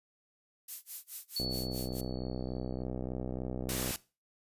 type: noise with tremolo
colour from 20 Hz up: violet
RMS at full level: -38 dBFS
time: 0.68-2.01 s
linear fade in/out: 5 ms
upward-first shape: sine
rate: 4.7 Hz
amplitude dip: 100%
type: tone with exponential decay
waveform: sine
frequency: 4435 Hz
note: C#8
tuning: in tune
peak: -31 dBFS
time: 1.36-2.84 s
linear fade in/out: 5 ms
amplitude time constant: 320 ms
type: click train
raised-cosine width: 2 ms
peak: -24 dBFS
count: 160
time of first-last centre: 1.4-3.908 s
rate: 63.4 Hz
type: noise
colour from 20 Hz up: white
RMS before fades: -36 dBFS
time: 3.69-3.96 s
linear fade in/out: 0 ms
effects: noise-tail reverb RT60 0.3 s tail -19 dB re dry + resampled to 32000 Hz